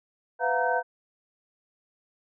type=tone cluster; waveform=sine; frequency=499.9 / 681 / 721 / 934 / 1536 Hz; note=B4 / F5 / F#5 / A#5 / G6; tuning=+21 / -44 / -45 / +3 / -36 cents; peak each=-29 dBFS; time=0.39-0.83 s; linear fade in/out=50 ms; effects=none